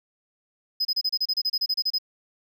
triangle tone bursts, 5040 Hz, D#8, 21 cents sharp, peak -20 dBFS, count 15, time 0.8-1.985 s, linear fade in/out 10 ms, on 51 ms, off 30 ms, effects none

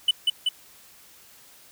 triangle tone with echo, 2986 Hz, F#7, 15 cents sharp, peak -14 dBFS, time 0.08-0.11 s, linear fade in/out 5 ms, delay 190 ms, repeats 2, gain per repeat -2 dB, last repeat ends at 0.49 s, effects white hiss -52 dBFS RMS until 1.71 s

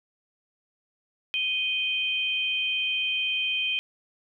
sine tone pair together, 2489 / 3136 Hz, D#7 / G7, 0 / 0 cents, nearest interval major third, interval 400 cents, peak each -27 dBFS, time 1.34-3.79 s, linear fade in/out 0 ms, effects none

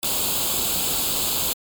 white noise with comb filter, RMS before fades -23 dBFS, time 0.03-1.53 s, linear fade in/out 0 ms, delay 0.26 ms, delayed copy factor +0.75, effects MP3 96 kbps

